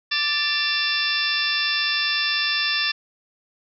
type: harmonic tone with a mistuned harmonic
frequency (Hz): 587.3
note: D5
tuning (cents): 0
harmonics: 2 / 3 / 4 / 5 / 6 / 7 / 8 / 9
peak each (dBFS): -33 / -26 / -34 / -26 / -26 / -34 / -29 / -28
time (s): 0.11-2.92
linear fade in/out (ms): 10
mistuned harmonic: 5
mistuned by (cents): -130
effects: none